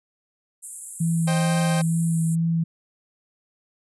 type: high-pass noise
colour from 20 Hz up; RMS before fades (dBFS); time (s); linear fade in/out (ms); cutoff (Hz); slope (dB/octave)
white; -32; 0.62-2.36; 20; 7400; 96
type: tone with vibrato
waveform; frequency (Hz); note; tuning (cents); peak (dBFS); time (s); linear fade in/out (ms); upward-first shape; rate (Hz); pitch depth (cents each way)
sine; 164.81; E3; 0; -19; 1-2.64; 10; sine; 2.2; 15
type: chord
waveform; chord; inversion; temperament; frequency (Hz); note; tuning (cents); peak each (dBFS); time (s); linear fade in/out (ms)
sawtooth; C minor; none; equal with one note detuned; 527.5 / 622.3 / 784; C5 / Eb5 / G5; +14 / 0 / 0; -25 / -29 / -25; 1.27-1.82; 10
effects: resampled to 24000 Hz